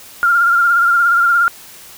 sine tone with vibrato, 1394 Hz, F6, 4 cents flat, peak -9 dBFS, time 0.23-1.48 s, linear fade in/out 0 ms, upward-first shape sine, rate 17 Hz, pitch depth 40 cents each way, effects white hiss -38 dBFS RMS until 1.97 s

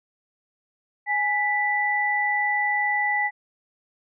sine tone pair together, 830.6 / 1975.5 Hz, G#5 / B6, 0 / 0 cents, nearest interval octave + minor third, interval 1500 cents, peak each -25 / -22 dBFS, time 1.06-3.31 s, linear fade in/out 50 ms, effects none

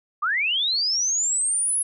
sine linear sweep, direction up, 1135 to 10670 Hz, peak -20 dBFS, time 0.22-1.83 s, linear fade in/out 10 ms, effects none

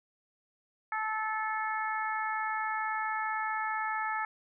harmonic tone, 435.5 Hz, A4, 18 cents flat, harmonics 2 / 3 / 4 / 5, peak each -34 / -35 / -36 / -41 dBFS, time 0.92-4.25 s, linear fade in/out 2 ms, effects none

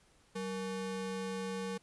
square ring-modulated tone, 329.6 Hz, E4, in tune, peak -34 dBFS, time 0.35-1.78 s, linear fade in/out 10 ms, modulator 139 Hz, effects pink hiss -67 dBFS RMS until 1.82 s + resampled to 24000 Hz

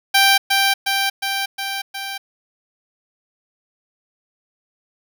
10% pulse tone with echo, 785 Hz, G5, 2 cents sharp, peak -3 dBFS, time 0.14-0.38 s, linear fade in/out 10 ms, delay 360 ms, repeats 5, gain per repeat -3 dB, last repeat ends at 2.18 s, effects none

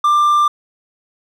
triangle tone, 1187 Hz, D6, 18 cents sharp, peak -8 dBFS, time 0.04-0.48 s, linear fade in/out 5 ms, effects none

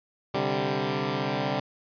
10% pulse chord, C suspended second, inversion none, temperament equal, 130.81 / 146.83 / 196 Hz, C3 / D3 / G3, 0 / 0 / 0 cents, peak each -22 dBFS, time 0.34-1.6 s, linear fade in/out 5 ms, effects resampled to 11025 Hz

